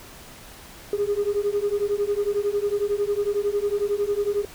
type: beating tone pair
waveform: sine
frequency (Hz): 403.7 / 414.7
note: G#4 / G#4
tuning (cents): -49 / -3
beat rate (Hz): 11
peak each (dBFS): -23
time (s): 0.93-4.45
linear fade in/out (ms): 2
effects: tanh soft clip ceiling -16 dBFS + pink hiss -44 dBFS RMS until 4.54 s